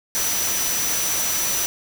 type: tone in noise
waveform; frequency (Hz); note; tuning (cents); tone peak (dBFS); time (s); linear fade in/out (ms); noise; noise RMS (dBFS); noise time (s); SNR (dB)
sine; 5920; F#8; 0; -24; 0.15-1.66; 0; white; -24; 0.15-1.66; -3
effects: none